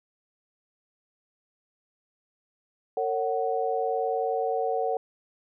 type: tone cluster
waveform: sine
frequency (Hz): 455.8 / 555 / 745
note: A#4 / C#5 / F#5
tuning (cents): -39 / +2 / +12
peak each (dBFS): -28 / -31 / -28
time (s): 2.97-4.97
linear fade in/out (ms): 2
effects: none